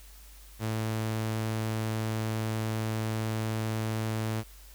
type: tone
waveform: sawtooth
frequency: 110 Hz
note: A2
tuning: in tune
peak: -25 dBFS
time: 0.59-4.44 s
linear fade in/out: 50 ms
effects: added 50 Hz sine -49 dBFS peak until 4.74 s + white hiss -55 dBFS RMS until 4.74 s